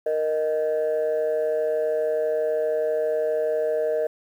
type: tone pair together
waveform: sine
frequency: 466.2 / 621.5 Hz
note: A#4 / D#5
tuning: 0 / -2 cents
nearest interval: perfect fourth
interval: 498 cents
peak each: -22 dBFS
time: 0.06-4.07 s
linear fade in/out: 5 ms
effects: tanh soft clip ceiling -17 dBFS + 9-bit